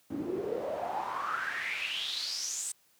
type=noise with band-pass filter sweep; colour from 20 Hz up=pink; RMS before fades=-35 dBFS; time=0.1-2.72 s; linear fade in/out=5 ms; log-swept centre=260 to 8300 Hz; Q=7; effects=white hiss -67 dBFS RMS until 2.99 s + high-pass 60 Hz 12 dB/octave